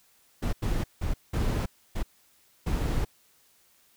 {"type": "noise bursts at uneven times", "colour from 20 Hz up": "brown", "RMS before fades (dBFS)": -27, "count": 6, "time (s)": [[0.42, 0.53], [0.62, 0.84], [1.01, 1.14], [1.33, 1.66], [1.95, 2.03], [2.66, 3.05]], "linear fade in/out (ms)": 10, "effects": ["white hiss -63 dBFS RMS until 3.96 s"]}